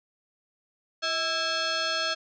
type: tone with frequency modulation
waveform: sine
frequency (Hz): 1327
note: E6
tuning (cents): +11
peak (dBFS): -25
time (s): 1.02-2.15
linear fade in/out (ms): 20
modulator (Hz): 985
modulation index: 4
effects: none